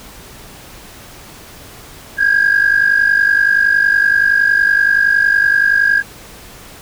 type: tone pair together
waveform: sine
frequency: 1600 / 1650.7 Hz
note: G6 / G#6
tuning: +35 / -11 cents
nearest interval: minor second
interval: 54 cents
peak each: -11 dBFS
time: 2.17-6.03 s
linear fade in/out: 50 ms
effects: tanh soft clip ceiling -4 dBFS + pink hiss -37 dBFS RMS until 6.81 s